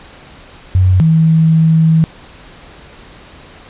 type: tone pair in turn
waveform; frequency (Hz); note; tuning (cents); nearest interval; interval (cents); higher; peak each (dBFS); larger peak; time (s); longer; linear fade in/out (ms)
sine; 92.5 / 160.97; F#2 / E3; 0 / -41; minor seventh; 959; second; -6; neither; 0.75-1 / 1-2.04; second; 0
effects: pink hiss -38 dBFS RMS until 3.69 s + resampled to 8000 Hz